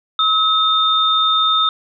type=tone pair together; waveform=sine; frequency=1284 / 3632 Hz; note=E6 / A#7; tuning=-46 / -46 cents; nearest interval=octave + tritone; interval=1800 cents; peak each=-15 dBFS; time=0.19-1.69 s; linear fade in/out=2 ms; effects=none